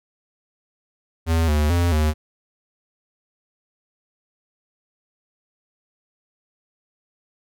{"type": "tone with pitch steps", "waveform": "square", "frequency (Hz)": [82, 75.1, 86.6, 76.9], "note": ["E2", "D2", "F2", "D#2"], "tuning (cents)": [-9, 39, -14, -20], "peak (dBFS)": -17, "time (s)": [1.26, 2.14], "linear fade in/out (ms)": 50, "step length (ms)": 220, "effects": []}